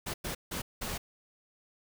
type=noise bursts at uneven times; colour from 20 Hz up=pink; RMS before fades=-36 dBFS; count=4; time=0.06-0.14 / 0.24-0.35 / 0.51-0.62 / 0.81-0.98 s; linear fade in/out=10 ms; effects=none